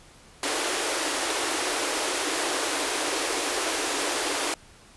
pink high-pass noise, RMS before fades -27 dBFS, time 0.43-4.54 s, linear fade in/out 2 ms, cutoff 280 Hz, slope 96 dB/octave, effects pink hiss -52 dBFS RMS until 4.96 s + resampled to 24000 Hz

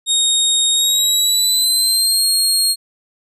25% pulse tone with pitch glide, 3729 to 4259 Hz, A#7 to C8, 0 to +30 cents, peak -8 dBFS, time 0.06-2.76 s, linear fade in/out 50 ms, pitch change +230 cents, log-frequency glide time 0.72-2.25 s, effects none

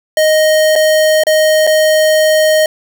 square tone with dropouts, 622.3 Hz, D#5, in tune, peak -8 dBFS, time 0.17-2.66 s, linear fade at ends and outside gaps 2 ms, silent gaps 0.755-0.76 / 1.236-1.268 / 1.668-1.673 s, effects none

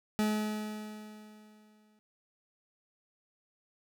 40% pulse tone with exponential decay, 213.2 Hz, G#3, 46 cents sharp, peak -25 dBFS, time 0.19-1.99 s, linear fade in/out 0 ms, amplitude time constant 390 ms, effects none

